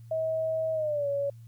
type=tone with pitch glide; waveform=sine; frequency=640 to 563.6 Hz; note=D#5 to C#5; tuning=+49 to +29 cents; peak=-26 dBFS; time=0.11-1.3 s; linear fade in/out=5 ms; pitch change=-220 cents; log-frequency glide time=0.73-1.08 s; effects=added 115 Hz sine -45 dBFS peak until 1.47 s + white hiss -69 dBFS RMS until 1.47 s